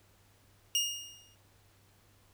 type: tone with exponential decay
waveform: 25% pulse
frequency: 2843 Hz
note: F7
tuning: 30 cents sharp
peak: -21 dBFS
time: 0.75-1.35 s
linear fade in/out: 1 ms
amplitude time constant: 130 ms
effects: added 99 Hz sine -66 dBFS peak until 2.33 s + pink hiss -66 dBFS RMS until 2.33 s